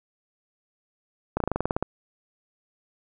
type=slowing click train; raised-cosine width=1 ms; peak=-10 dBFS; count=11; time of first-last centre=1.37-1.826 s; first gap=33 ms; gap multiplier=1.07; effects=none